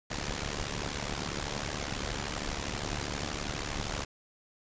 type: noise with amplitude modulation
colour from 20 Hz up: pink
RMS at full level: -31 dBFS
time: 0.1-4.05 s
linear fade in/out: 10 ms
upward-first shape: sine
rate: 72.5 Hz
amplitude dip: 85%
effects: resampled to 16000 Hz